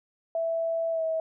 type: tone with pitch glide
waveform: sine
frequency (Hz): 660 to 644.9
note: E5 to E5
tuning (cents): +2 to -38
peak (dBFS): -25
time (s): 0.35-1.2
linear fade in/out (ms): 2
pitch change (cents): -40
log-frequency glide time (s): 0.91-1.03
effects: none